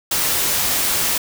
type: noise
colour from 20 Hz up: white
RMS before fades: -19 dBFS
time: 0.11-1.18 s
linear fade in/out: 5 ms
effects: none